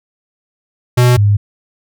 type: tone pair in turn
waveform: square / sine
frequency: 123.47 / 102.54 Hz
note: B2 / G#2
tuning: 0 / -22 cents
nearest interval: minor third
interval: 322 cents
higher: first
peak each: -7 dBFS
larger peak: neither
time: 0.97-1.17 / 1.17-1.37 s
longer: neither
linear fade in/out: 10 ms
effects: none